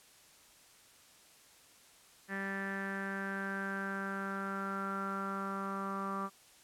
sawtooth tone with low-pass filter sweep, 195.5 Hz, G3, 4 cents flat, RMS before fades -38 dBFS, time 2.28-6.3 s, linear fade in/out 50 ms, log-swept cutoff 1800 to 1200 Hz, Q 9.4, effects white hiss -61 dBFS RMS until 6.63 s + low-pass 11000 Hz 12 dB/octave

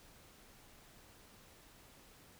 silence, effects pink hiss -61 dBFS RMS until 2.39 s

